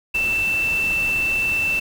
sine tone in noise, 2665 Hz, E7, 18 cents sharp, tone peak -18 dBFS, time 0.14-1.8 s, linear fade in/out 10 ms, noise pink, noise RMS -33 dBFS, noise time 0.14-1.8 s, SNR +12 dB, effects none

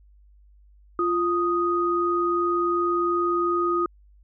sine tone pair together, 347.2 / 1244.5 Hz, F4 / D#6, -10 / 0 cents, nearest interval octave + minor seventh, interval 2210 cents, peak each -23 dBFS, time 0.99-3.86 s, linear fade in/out 2 ms, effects added 50 Hz sine -51 dBFS peak until 4.23 s

